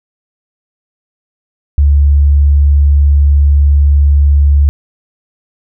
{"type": "tone", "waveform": "sine", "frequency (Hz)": 71.6, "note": "D2", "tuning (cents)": -43, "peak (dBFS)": -4, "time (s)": [1.78, 4.69], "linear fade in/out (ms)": 0, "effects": []}